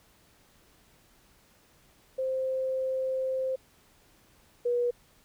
sine tone pair in turn, 523.3 / 483.9 Hz, C5 / B4, 0 / -35 cents, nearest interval minor second, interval 135 cents, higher first, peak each -27 / -24 dBFS, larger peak second, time 2.18-3.56 / 4.65-4.91 s, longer first, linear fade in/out 10 ms, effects pink hiss -62 dBFS RMS until 5.24 s

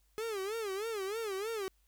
45% pulse tone with vibrato, 417.7 Hz, G#4, 10 cents sharp, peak -35 dBFS, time 0.18-1.68 s, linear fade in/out 0 ms, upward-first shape sine, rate 3.2 Hz, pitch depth 170 cents each way, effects added 50 Hz sine -68 dBFS peak until 1.87 s + white hiss -75 dBFS RMS until 1.87 s

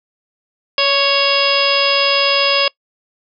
harmonic tone with a mistuned harmonic, 554.4 Hz, C#5, in tune, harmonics 1 / 2 / 3 / 4 / 5 / 6 / 7 / 8 / 9, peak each -18 / -20 / -26 / -23 / -17 / -20 / -28 / -25 / -18 dBFS, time 0.78-2.68 s, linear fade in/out 2 ms, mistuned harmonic 1, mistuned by +19 cents, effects noise-tail reverb RT60 0.1 s tail -24 dB re dry

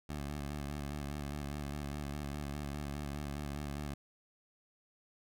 15% pulse tone with vibrato, 72.3 Hz, D2, 27 cents flat, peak -32 dBFS, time 0.09-3.94 s, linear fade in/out 5 ms, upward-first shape square, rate 4.9 Hz, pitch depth 41 cents each way, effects none

